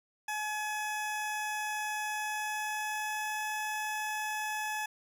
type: tone with pitch glide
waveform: 20% pulse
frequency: 849 to 854.4 Hz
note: G#5 to G#5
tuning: +38 to +49 cents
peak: -28 dBFS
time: 0.28-4.86 s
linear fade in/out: 5 ms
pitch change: +11 cents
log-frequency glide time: 2.01-3.44 s
effects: none